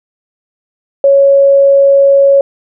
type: tone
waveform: sine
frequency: 554.4 Hz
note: C#5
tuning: in tune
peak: -3 dBFS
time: 1.04-2.41 s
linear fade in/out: 2 ms
effects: none